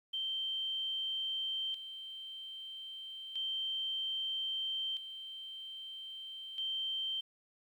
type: tone with tremolo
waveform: sine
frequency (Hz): 3129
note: G7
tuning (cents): -4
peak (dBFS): -34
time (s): 0.13-7.21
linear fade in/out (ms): 10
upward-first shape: square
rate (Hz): 0.31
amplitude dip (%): 65
effects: 11-bit